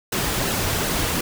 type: noise with flanger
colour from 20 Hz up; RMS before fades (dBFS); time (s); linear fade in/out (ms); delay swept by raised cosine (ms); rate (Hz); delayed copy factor
pink; -23; 0.12-1.21; 5; 0.85 to 5.45; 2.7; -0.55
effects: none

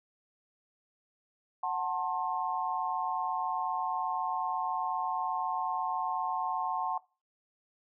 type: chord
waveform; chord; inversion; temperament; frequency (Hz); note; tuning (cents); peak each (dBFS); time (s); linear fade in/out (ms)
sine; F# diminished; none; just; 740 / 888 / 1065.6; F#5 / A5 / C6; 0 / +16 / +31; -34; 1.63-6.98; 5
effects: noise-tail reverb RT60 0.3 s tail -20 dB re dry

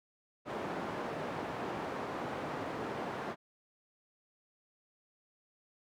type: band-pass noise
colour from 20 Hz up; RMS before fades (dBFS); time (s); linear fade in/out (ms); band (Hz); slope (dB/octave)
white; -39; 0.45-3.36; 50; 130 to 910; 12
effects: none

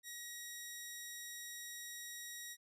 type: tone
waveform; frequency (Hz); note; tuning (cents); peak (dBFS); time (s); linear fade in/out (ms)
10% pulse; 1900; A#6; +33; -37; 0.03-2.57; 50
effects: none

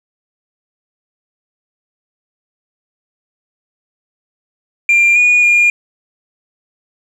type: tone with pitch steps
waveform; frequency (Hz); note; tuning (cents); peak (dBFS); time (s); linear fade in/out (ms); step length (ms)
sine; 2385 / 2450 / 2417; D7 / D#7 / D7; +26 / -27 / +49; -5; 4.89-5.7; 2; 270
effects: tanh soft clip ceiling -5 dBFS + 7-bit

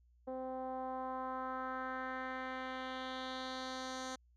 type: tone with low-pass filter sweep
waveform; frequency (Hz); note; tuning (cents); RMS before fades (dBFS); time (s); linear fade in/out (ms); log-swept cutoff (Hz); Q
10% pulse; 259.1; C4; -17; -42; 0.27-4.16; 10; 580 to 6400; 2.2
effects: added 60 Hz sine -65 dBFS peak until 4.36 s

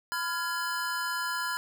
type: chord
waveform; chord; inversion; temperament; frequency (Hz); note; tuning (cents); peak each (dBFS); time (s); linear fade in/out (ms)
square; F diminished; second; just; 1005.8 / 1396.9 / 1676.3; Cb6 / F6 / Ab6; +31 / 0 / +16; -35 / -34 / -36; 0.12-1.57; 0
effects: none

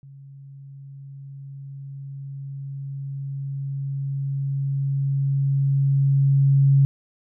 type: tone with level ramp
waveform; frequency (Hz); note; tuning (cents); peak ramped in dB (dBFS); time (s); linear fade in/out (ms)
sine; 137.9; C#3; -9; -41 to -12; 0.03-6.85; 0
effects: none

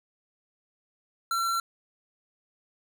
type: tone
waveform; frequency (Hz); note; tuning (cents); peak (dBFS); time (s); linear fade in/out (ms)
square; 1356; E6; +49; -26; 1.31-1.6; 2
effects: none

